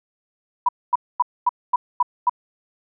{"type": "tone bursts", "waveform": "sine", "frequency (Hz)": 982, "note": "B5", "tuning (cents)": -10, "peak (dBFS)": -13, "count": 7, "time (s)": [0.66, 2.296], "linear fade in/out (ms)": 5, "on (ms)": 28, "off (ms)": 240, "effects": []}